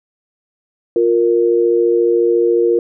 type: tone pair together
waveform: sine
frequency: 352 / 466.2 Hz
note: F4 / A#4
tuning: +14 / 0 cents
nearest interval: perfect fourth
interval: 486 cents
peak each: -13 dBFS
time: 0.96-2.79 s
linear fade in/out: 2 ms
effects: none